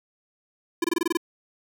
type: tone bursts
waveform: square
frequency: 338.9 Hz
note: E4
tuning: 48 cents sharp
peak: -21 dBFS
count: 8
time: 0.82-1.172 s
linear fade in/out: 5 ms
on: 23 ms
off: 24 ms
effects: none